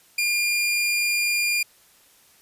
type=tone; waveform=sawtooth; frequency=2408 Hz; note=D7; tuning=43 cents sharp; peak=-17 dBFS; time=0.18-1.63 s; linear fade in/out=5 ms; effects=white hiss -56 dBFS RMS until 2.41 s + resampled to 32000 Hz